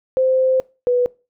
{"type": "tone pair in turn", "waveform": "sine", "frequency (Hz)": [520, 492.3], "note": ["C5", "B4"], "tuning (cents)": [-11, -6], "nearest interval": "minor second", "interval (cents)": 95, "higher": "first", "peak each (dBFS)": -13, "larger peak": "neither", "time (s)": [[0.17, 0.6], [0.87, 1.06]], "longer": "first", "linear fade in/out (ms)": 0, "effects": ["noise-tail reverb RT60 0.3 s tail -23 dB re dry"]}